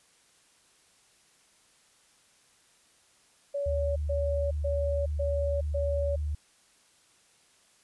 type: tone bursts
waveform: sine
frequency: 567 Hz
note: C#5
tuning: 39 cents sharp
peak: -28 dBFS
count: 5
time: 3.54-6.16 s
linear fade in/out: 10 ms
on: 420 ms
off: 130 ms
type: tone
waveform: sine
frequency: 74.4 Hz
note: D2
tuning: 23 cents sharp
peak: -28 dBFS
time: 3.66-6.35 s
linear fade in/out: 5 ms
effects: white hiss -63 dBFS RMS until 7.83 s + resampled to 24000 Hz